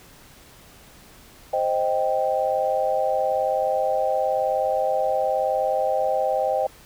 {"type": "chord", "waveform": "sine", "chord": "C minor", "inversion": "none", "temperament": "equal", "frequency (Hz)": [523.3, 622.3, 784], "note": ["C5", "Eb5", "G5"], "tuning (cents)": [0, 0, 0], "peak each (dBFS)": -24, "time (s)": [1.53, 6.67], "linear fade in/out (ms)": 5, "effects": ["pink hiss -49 dBFS RMS until 6.85 s"]}